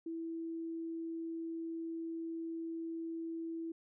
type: tone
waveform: sine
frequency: 329.2 Hz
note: E4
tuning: 2 cents flat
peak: -38 dBFS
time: 0.06-3.72 s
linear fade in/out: 5 ms
effects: none